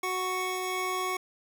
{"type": "tone pair together", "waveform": "25% pulse", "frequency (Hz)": [370, 1108.7], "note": ["F#4", "C#6"], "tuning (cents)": [0, 0], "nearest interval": "octave + perfect fifth", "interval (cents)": 1900, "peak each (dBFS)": [-29, -28], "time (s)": [0.03, 1.17], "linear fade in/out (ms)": 5, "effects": []}